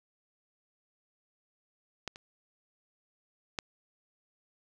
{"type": "clicks", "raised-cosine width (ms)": 0.2, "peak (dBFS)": [-18, -29, -15], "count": 3, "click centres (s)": [2.077, 2.159, 3.588], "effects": []}